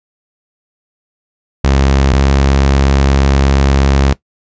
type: tone pair in turn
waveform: sawtooth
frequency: 68 / 68.43 Hz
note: C#2 / C#2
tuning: -33 / -22 cents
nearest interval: unison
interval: 11 cents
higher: second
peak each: -4 dBFS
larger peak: neither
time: 1.64-2.13 / 2.13-4.13 s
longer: second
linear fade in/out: 5 ms
effects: noise-tail reverb RT60 0.1 s tail -19 dB re dry + resampled to 16000 Hz